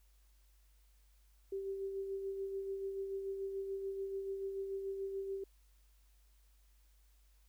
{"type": "tone with tremolo", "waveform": "sine", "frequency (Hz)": 390, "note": "G4", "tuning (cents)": -9, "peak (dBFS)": -36, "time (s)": [1.52, 5.44], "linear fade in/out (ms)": 5, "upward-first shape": "sine", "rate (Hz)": 6.9, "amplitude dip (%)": 40, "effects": ["added 50 Hz sine -64 dBFS peak until 7.48 s", "white hiss -75 dBFS RMS until 7.48 s"]}